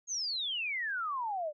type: exponential sweep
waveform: sine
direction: down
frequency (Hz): 6640 to 576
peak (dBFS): -32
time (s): 0.07-1.53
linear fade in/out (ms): 50
effects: none